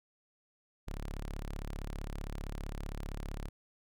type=tone; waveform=sawtooth; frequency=35.38 Hz; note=C#1; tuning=36 cents sharp; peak=-34 dBFS; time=0.87-3.49 s; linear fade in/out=10 ms; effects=none